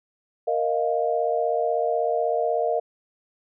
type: chord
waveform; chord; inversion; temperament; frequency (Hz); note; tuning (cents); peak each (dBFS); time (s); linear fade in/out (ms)
sine; Bb suspended fourth; none; equal; 466.2 / 622.3 / 698.5; Bb4 / Eb5 / F5; 0 / 0 / 0; -25; 0.47-2.8; 10
effects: none